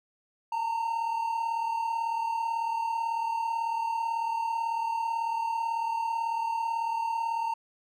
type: tone pair together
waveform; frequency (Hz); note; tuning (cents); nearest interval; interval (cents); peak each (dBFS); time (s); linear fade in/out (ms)
triangle; 880 / 918.1; A5 / A#5; 0 / -27; minor second; 73; -34 / -26; 0.52-7.54; 5
effects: none